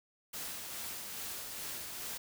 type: noise with tremolo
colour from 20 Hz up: white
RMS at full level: -41 dBFS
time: 0.33-2.18 s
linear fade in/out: 10 ms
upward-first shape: sine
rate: 2.4 Hz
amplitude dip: 30%
effects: none